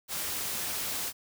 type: noise with amplitude modulation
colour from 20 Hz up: white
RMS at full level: -32 dBFS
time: 0.08-1.13 s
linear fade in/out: 50 ms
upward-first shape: sine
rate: 282 Hz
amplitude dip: 35%
effects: none